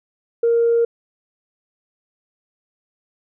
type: tone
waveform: sine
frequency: 466.2 Hz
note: A#4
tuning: in tune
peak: -12 dBFS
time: 0.43-0.85 s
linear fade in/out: 5 ms
effects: tanh soft clip ceiling -9 dBFS